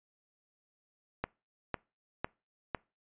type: click train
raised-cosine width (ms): 0.5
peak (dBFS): -17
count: 4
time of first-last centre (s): 1.24-2.748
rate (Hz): 1.99
effects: noise-tail reverb RT60 0.3 s tail -25 dB re dry + resampled to 8000 Hz